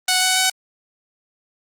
5% pulse tone with pitch steps, 740 / 745.6 / 751.2 Hz, F#5 / F#5 / F#5, 0 / +13 / +26 cents, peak -3 dBFS, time 0.08-0.5 s, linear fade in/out 5 ms, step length 140 ms, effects Opus 24 kbps

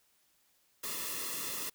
white noise with comb filter, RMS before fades -38 dBFS, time 0.83-1.7 s, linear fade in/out 10 ms, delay 1.3 ms, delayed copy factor -0.75, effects white hiss -71 dBFS RMS until 1.74 s

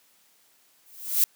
violet noise with exponential growth, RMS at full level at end -17 dBFS, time 0.86-1.24 s, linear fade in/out 1 ms, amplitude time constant 82 ms, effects white hiss -62 dBFS RMS until 1.35 s + high-pass 150 Hz 12 dB/octave

